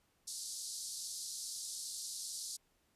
pink band-pass noise, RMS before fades -44 dBFS, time 0.27-2.57 s, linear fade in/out 10 ms, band 4200 to 11000 Hz, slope 48 dB/octave, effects pink hiss -75 dBFS RMS until 2.95 s + resampled to 32000 Hz

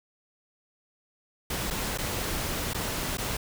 pink noise with dropouts, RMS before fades -31 dBFS, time 1.5-3.37 s, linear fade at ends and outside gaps 5 ms, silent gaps 1.703-1.707 / 1.976-1.984 / 2.735-2.745 / 3.172-3.182 s, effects none

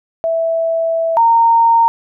sine tone pair in turn, 658 / 921.7 Hz, E5 / A#5, -3 / -20 cents, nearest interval tritone, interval 583 cents, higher second, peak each -13 / -7 dBFS, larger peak second, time 0.24-1.17 / 1.17-1.88 s, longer first, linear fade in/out 0 ms, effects none

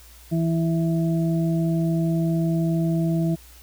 harmonic tone, 164.81 Hz, E3, in tune, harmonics 1 / 2 / 4, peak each -20 / -26 / -32 dBFS, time 0.31-3.36 s, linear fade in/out 20 ms, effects added 60 Hz sine -47 dBFS peak until 3.62 s + white hiss -50 dBFS RMS until 3.62 s

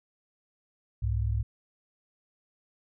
sine tone pair together, 65.8 / 104.9 Hz, C2 / G#2, +10 / +18 cents, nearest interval minor sixth, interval 808 cents, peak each -28 dBFS, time 1.02-1.43 s, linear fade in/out 10 ms, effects none

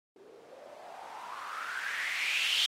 violet noise with low-pass filter sweep, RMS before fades -36 dBFS, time 0.16-2.66 s, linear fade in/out 2 ms, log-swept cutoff 380 to 3300 Hz, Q 6.6, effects AAC 48 kbps

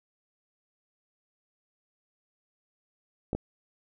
clicks, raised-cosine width 2 ms, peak -17 dBFS, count 2, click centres 3.331 / 3.35 s, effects none

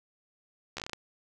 slowing click train, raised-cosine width 0.2 ms, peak -19 dBFS, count 8, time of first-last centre 0.77-0.933 s, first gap 13 ms, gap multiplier 1.19, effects none

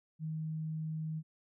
sine tone, 157.5 Hz, D#3, 21 cents sharp, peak -35 dBFS, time 0.19-1.23 s, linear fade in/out 50 ms, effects none

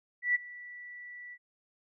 sine tone with ADSR envelope, 1959 Hz, B6, 15 cents flat, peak -22 dBFS, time 0.22-1.38 s, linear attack 130 ms, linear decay 18 ms, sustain -21 dB, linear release 52 ms, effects none

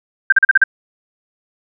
sine tone bursts, 1573 Hz, G6, 6 cents sharp, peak -5 dBFS, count 6, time 0.3-0.639 s, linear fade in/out 5 ms, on 24 ms, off 39 ms, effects none

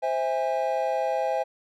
triangle chord, C augmented, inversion none, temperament just, 523.3 / 654.1 / 817.6 Hz, C5 / E5 / G#5, 0 / -14 / -27 cents, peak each -26 dBFS, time 0.02-1.44 s, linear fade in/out 20 ms, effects none

